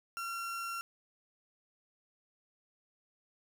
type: tone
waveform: 35% pulse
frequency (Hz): 1368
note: F6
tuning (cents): -36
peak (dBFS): -35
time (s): 0.17-0.81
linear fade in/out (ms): 0
effects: none